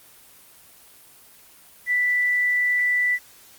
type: tone with quantisation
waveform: sine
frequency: 1975.5 Hz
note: B6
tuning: in tune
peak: -18 dBFS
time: 1.86-3.19 s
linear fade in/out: 50 ms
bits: 8
effects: white hiss -50 dBFS RMS until 3.58 s + Opus 24 kbps